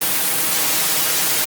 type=noise with comb filter; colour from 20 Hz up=white; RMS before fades=-18 dBFS; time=0.01-1.45 s; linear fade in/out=10 ms; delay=6.3 ms; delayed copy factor=+0.6; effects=high-pass 150 Hz 12 dB/octave + Opus 32 kbps